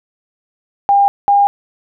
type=tone pair in turn; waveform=sine; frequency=802 / 807.1 Hz; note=G5 / G#5; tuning=+39 / -50 cents; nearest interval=unison; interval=11 cents; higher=second; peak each=-7 dBFS; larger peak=neither; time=0.89-1.08 / 1.28-1.47 s; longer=neither; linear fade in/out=0 ms; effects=none